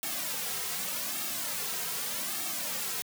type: noise with flanger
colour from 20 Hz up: white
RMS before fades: -34 dBFS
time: 0.03-3.02 s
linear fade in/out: 0 ms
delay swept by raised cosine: 2 to 3.5 ms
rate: 0.84 Hz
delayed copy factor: -0.9
effects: high-pass 150 Hz 12 dB/octave